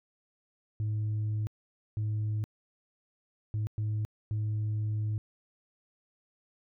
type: tone bursts at uneven times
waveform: sine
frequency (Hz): 106.9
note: A2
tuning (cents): -49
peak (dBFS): -26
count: 5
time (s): 0.8-1.47 / 1.97-2.44 / 3.54-3.67 / 3.78-4.05 / 4.31-5.18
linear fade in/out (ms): 0
effects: tanh soft clip ceiling -27 dBFS